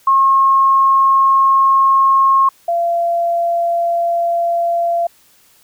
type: tone pair in turn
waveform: sine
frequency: 1080 / 684.2 Hz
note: C#6 / F5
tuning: -45 / -36 cents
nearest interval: minor sixth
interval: 791 cents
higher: first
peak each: -8 / -13 dBFS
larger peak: first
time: 0.07-2.49 / 2.68-5.07 s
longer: first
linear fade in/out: 5 ms
effects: white hiss -51 dBFS RMS until 5.63 s